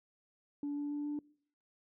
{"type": "tone with pitch steps", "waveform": "sine", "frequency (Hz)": [288.4, 290.2, 292.1, 294], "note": ["D4", "D4", "D4", "D4"], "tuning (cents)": [-31, -21, -9, 2], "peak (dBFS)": -33, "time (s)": [0.63, 1.19], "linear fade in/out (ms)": 2, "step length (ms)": 140, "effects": ["noise-tail reverb RT60 0.6 s tail -25 dB re dry", "tanh soft clip ceiling -32 dBFS"]}